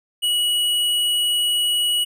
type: tone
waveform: square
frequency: 2922 Hz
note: F#7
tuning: 22 cents flat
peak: -18 dBFS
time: 0.22-2.05 s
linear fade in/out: 20 ms
effects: none